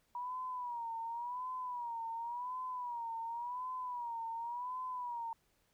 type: tone with vibrato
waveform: sine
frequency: 963 Hz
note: B5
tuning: 44 cents flat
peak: -38 dBFS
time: 0.15-5.33 s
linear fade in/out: 2 ms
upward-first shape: sine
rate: 0.91 Hz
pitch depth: 98 cents each way
effects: pink hiss -75 dBFS RMS until 5.73 s